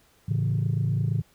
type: chord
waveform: sine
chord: A major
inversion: none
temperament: equal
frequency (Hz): 110 / 138.59 / 164.81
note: A2 / C#3 / E3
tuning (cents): 0 / 0 / 0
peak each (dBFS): -24 / -25 / -28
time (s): 0.28-1.22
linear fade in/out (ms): 10
effects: tanh soft clip ceiling -17 dBFS + pink hiss -61 dBFS RMS until 1.34 s